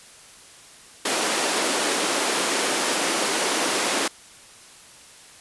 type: high-pass noise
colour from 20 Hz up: pink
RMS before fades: -23 dBFS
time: 1.05-4.08 s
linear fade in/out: 5 ms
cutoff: 270 Hz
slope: 24 dB/octave
effects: white hiss -47 dBFS RMS until 5.4 s + resampled to 24000 Hz